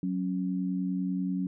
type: tone pair together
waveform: sine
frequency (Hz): 185 / 275.2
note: F#3 / C#4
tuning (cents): 0 / -12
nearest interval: perfect fifth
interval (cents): 688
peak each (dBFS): -29 / -32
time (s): 0.03-1.47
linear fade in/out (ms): 2
effects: none